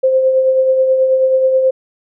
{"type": "tone with tremolo", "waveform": "sine", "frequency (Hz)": 523.3, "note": "C5", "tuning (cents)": 0, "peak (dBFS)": -7, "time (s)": [0.03, 1.71], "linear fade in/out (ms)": 10, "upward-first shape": "triangle", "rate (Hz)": 9.3, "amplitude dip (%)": 45, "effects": []}